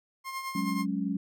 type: tone with tremolo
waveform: 30% pulse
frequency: 1063 Hz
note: C6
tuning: 27 cents sharp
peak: -29 dBFS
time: 0.24-0.86 s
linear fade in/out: 50 ms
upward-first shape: triangle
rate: 9.4 Hz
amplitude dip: 60%
type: chord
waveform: sine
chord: F# suspended second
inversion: none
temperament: just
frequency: 185 / 208.1 / 277.5 Hz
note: F#3 / G#3 / C#4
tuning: 0 / +4 / +2 cents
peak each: -32 dBFS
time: 0.55-1.17 s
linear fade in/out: 5 ms
effects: none